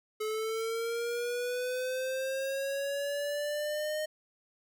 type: linear sweep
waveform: square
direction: up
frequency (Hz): 429.2 to 617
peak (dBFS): -32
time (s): 0.2-4.06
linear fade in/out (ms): 10
effects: none